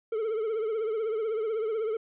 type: tone with vibrato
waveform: triangle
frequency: 440 Hz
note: A4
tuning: in tune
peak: -25 dBFS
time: 0.12-1.97 s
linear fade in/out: 5 ms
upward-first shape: triangle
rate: 16 Hz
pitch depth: 95 cents each way
effects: resampled to 8000 Hz + 11-bit